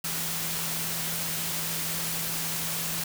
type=tone in noise; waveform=sine; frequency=164.81 Hz; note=E3; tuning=in tune; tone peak=-39 dBFS; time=0.04-3.04 s; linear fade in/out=5 ms; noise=white; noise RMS=-31 dBFS; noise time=0.04-3.04 s; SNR=-11 dB; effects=none